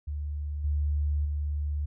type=tone with level steps; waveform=sine; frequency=73.6 Hz; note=D2; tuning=4 cents sharp; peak=-30 / -24 / -27 dBFS; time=0.07-1.86 s; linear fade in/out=10 ms; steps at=0.64 / 1.25 s; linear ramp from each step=5 ms; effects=none